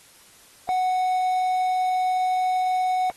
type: tone with quantisation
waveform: triangle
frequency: 740 Hz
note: F#5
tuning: in tune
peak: -18 dBFS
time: 0.69-3.1 s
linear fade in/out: 0 ms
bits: 7
effects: white hiss -52 dBFS RMS until 3.16 s + AAC 32 kbps